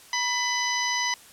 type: harmonic tone with a mistuned harmonic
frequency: 1000 Hz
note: B5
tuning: 21 cents sharp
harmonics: 1 / 2 / 3 / 4 / 5 / 6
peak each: -29 / -28 / -34 / -35 / -32 / -32 dBFS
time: 0.13-1.14 s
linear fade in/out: 2 ms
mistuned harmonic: 1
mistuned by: -58 cents
effects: white hiss -50 dBFS RMS until 1.32 s + low-pass 12000 Hz 12 dB/octave